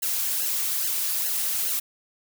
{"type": "noise with flanger", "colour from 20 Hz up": "blue", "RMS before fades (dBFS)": -26, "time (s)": [0.02, 1.8], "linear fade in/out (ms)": 10, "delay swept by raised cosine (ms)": [0.84, 4.04], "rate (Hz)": 2.4, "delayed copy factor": -0.95, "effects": []}